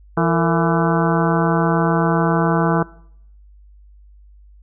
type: harmonic tone with a mistuned harmonic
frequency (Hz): 167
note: E3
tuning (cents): +23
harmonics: 1 / 2 / 3 / 4 / 5 / 6 / 7 / 8 / 9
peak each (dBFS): -18 / -21 / -23 / -24 / -25 / -26 / -26 / -27 / -28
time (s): 0.17-2.83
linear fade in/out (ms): 5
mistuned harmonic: 3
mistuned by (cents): -140
effects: noise-tail reverb RT60 0.7 s tail -22 dB re dry + added 50 Hz sine -43 dBFS peak until 4.62 s